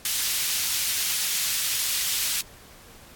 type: high-pass noise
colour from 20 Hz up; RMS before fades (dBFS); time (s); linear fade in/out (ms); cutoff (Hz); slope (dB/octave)
pink; -26; 0.05-2.41; 2; 3100; 12
effects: pink hiss -49 dBFS RMS until 3.15 s + AAC 64 kbps